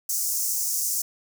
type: high-pass noise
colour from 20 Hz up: pink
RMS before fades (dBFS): -26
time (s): 0.09-1.02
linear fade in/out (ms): 5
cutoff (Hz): 5600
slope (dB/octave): 48
effects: none